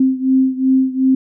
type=beating tone pair; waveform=sine; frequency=261.6 / 264.3 Hz; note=C4 / C4; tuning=0 / +18 cents; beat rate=2.7 Hz; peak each=-13 / -16 dBFS; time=0-1.15 s; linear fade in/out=5 ms; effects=none